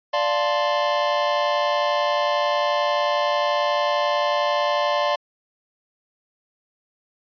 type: chord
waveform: square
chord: D minor seventh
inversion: none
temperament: equal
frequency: 587.3 / 698.5 / 880 / 1046.5 Hz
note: D5 / F5 / A5 / C6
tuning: 0 / 0 / 0 / 0 cents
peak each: -23 / -27 / -29 / -25 dBFS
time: 0.13-5.16 s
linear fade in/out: 10 ms
effects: resampled to 11025 Hz